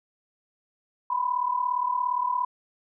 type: tone pair together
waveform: sine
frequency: 982.7 / 1020 Hz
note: B5 / C6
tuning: -9 / -44 cents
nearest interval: minor second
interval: 65 cents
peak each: -25 / -28 dBFS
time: 1.1-2.45 s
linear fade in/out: 5 ms
effects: none